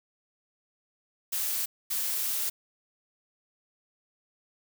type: noise bursts at uneven times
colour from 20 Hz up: blue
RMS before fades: -30 dBFS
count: 2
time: 1.32-1.66 / 1.9-2.5 s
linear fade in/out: 10 ms
effects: none